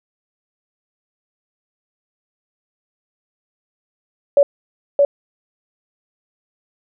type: tone with echo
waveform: sine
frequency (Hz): 568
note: C#5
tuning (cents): +42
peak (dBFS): -7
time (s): 4.37-4.43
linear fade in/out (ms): 2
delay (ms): 620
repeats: 1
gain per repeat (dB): -2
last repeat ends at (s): 5.05
effects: none